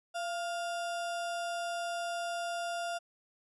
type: tone with sample-and-hold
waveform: sine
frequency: 687 Hz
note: F5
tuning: 29 cents flat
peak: -33 dBFS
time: 0.14-2.99 s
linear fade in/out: 20 ms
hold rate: 2100 Hz
effects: resampled to 24000 Hz